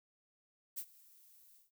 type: noise with ADSR envelope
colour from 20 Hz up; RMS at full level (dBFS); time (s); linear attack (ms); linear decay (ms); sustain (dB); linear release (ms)
violet; -40; 0.76-1.71; 21; 66; -23; 160
effects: noise-tail reverb RT60 0.1 s tail -20 dB re dry